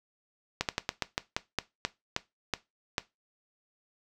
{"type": "slowing click train", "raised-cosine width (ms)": 0.2, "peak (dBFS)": -10, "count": 12, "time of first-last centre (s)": [0.61, 2.981], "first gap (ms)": 78, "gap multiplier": 1.19, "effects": ["noise-tail reverb RT60 0.2 s tail -17 dB re dry"]}